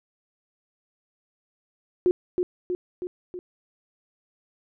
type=tone with echo; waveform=sine; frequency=360 Hz; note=F#4; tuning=47 cents flat; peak=-16 dBFS; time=2.06-2.11 s; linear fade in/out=0 ms; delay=320 ms; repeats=4; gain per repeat=-4 dB; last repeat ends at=3.39 s; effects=none